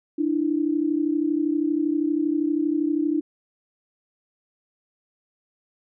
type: tone pair together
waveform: sine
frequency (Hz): 297 / 329.6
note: D4 / E4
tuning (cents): +20 / 0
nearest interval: major second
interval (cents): 180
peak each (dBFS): -22 / -24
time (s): 0.18-3.21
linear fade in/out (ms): 10
effects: none